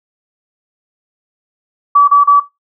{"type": "tone bursts", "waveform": "sine", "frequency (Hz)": 1148, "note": "D6", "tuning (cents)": -40, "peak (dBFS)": -3, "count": 3, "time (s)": [1.95, 2.402], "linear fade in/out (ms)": 10, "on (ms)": 130, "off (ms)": 31, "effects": ["noise-tail reverb RT60 0.2 s tail -18 dB re dry"]}